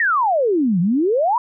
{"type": "exponential two-way sweep", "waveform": "sine", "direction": "down then up", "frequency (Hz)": [1923, 164.81, 1011], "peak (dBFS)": -14, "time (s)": [0, 1.38], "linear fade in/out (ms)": 2, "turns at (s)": 0.8, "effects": []}